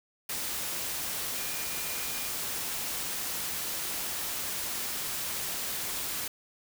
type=tone in noise; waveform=sine; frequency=2420 Hz; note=D#7; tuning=49 cents flat; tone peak=-45 dBFS; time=1.36-2.29 s; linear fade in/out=5 ms; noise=white; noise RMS=-34 dBFS; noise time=0.29-6.28 s; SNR=-14 dB; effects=none